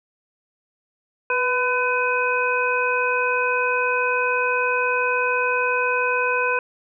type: harmonic tone with a mistuned harmonic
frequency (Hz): 503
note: B4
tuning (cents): +32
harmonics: 1 / 2 / 3 / 5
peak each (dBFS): -24 / -24 / -24 / -24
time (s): 1.3-6.59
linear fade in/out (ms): 2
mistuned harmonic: 1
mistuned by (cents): -32
effects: none